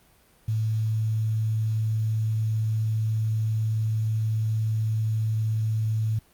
sine tone with quantisation, 110 Hz, A2, in tune, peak -22 dBFS, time 0.48-6.19 s, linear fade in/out 5 ms, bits 8, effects pink hiss -59 dBFS RMS until 6.33 s + Opus 32 kbps

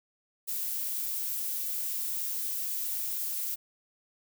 violet noise, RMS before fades -33 dBFS, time 0.47-3.56 s, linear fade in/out 20 ms, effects none

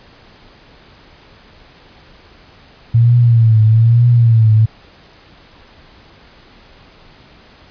sine tone with vibrato, 114.7 Hz, A#2, 28 cents flat, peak -6 dBFS, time 2.94-4.66 s, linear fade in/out 10 ms, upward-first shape triangle, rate 1.1 Hz, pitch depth 100 cents each way, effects pink hiss -44 dBFS RMS until 7.7 s + resampled to 11025 Hz

